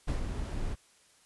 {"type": "noise with ADSR envelope", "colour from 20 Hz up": "brown", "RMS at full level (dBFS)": -29, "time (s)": [0.07, 0.76], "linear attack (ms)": 16, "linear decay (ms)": 120, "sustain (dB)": -5, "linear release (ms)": 32, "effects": ["white hiss -63 dBFS RMS until 1.25 s", "resampled to 24000 Hz"]}